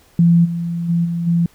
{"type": "tone with level steps", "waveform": "sine", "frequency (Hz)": 170, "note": "F3", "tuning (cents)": -46, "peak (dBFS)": [-8, -19, -13, -18, -12], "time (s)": [0.19, 1.46], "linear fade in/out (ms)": 2, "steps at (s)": [0.44, 0.88, 1.04, 1.26], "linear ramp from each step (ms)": 20, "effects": ["pink hiss -52 dBFS RMS until 1.54 s"]}